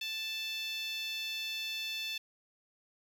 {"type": "tone with high-pass filter", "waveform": "10% pulse", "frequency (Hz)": 880, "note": "A5", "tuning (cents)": 0, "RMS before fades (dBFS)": -38, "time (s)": [0.01, 2.18], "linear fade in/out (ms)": 5, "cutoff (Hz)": 3000, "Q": 4.8, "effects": []}